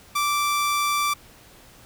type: tone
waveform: sawtooth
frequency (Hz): 1170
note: D6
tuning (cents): -7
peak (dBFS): -17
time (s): 0.15-1.14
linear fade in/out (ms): 10
effects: pink hiss -50 dBFS RMS until 1.85 s